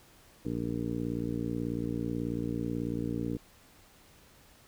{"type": "harmonic tone", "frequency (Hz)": 58.27, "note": "A#1", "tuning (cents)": 0, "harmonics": [1, 2, 3, 4, 5, 6, 7, 8], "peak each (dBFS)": [-44, -38, -38, -37, -35, -44, -43, -43], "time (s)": [0.45, 3.37], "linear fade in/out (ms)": 5, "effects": ["pink hiss -59 dBFS RMS until 4.67 s"]}